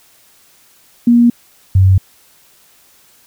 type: tone pair in turn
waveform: sine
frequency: 237.8 / 94.81 Hz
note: A#3 / F#2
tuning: +35 / +43 cents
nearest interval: octave + major third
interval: 1592 cents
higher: first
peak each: -5 dBFS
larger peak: neither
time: 1.07-1.3 / 1.75-1.98 s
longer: neither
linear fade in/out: 5 ms
effects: white hiss -49 dBFS RMS until 3.26 s